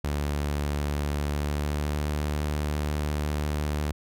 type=tone with pitch glide; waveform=sawtooth; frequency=72.9 to 74.52 Hz; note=D2 to D2; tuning=-12 to +26 cents; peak=-22 dBFS; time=0.04-3.92 s; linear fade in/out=5 ms; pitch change=+38 cents; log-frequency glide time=1.2-2.14 s; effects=none